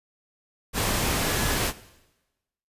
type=tone in noise; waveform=sine; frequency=1697 Hz; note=G#6; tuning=37 cents sharp; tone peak=-36 dBFS; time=1.2-1.6 s; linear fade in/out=50 ms; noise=pink; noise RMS=-25 dBFS; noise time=0.73-1.73 s; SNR=-14 dB; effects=noise-tail reverb RT60 1.0 s tail -17 dB re dry + resampled to 32000 Hz